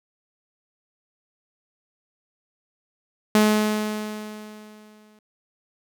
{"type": "tone with exponential decay", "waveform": "sawtooth", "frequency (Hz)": 213.1, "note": "G#3", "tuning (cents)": 45, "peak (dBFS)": -10, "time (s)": [3.35, 5.19], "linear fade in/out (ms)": 2, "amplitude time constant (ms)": 400, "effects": []}